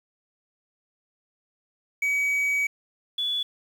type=tone pair in turn; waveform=triangle / sine; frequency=2270 / 3428 Hz; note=C#7 / A7; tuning=+41 / -46 cents; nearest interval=perfect fifth; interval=713 cents; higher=second; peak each=-20 / -24 dBFS; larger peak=first; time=2.02-2.67 / 3.18-3.43 s; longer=first; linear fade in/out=5 ms; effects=8-bit